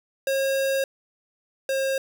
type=tone pair in turn; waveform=square; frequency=541 / 537 Hz; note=C#5 / C5; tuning=-42 / +45 cents; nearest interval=unison; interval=13 cents; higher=first; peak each=-22 / -23 dBFS; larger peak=first; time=0.27-0.84 / 1.69-1.98 s; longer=first; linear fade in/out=2 ms; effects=none